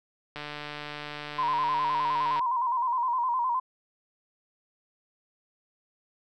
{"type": "click train", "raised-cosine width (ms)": 0.3, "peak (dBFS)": -21, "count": 302, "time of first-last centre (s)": [0.36, 2.394], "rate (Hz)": 148}
{"type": "tone with vibrato", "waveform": "sine", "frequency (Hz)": 987.8, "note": "B5", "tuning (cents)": 0, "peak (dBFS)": -24, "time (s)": [1.38, 3.6], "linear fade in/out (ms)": 10, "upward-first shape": "square", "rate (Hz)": 9.7, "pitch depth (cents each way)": 71}
{"effects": []}